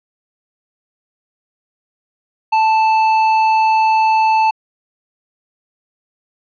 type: tone with hard clipping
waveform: sine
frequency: 880 Hz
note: A5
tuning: in tune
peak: -12 dBFS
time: 2.52-4.51 s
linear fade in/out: 10 ms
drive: 9 dB
effects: low-pass 4000 Hz 12 dB/octave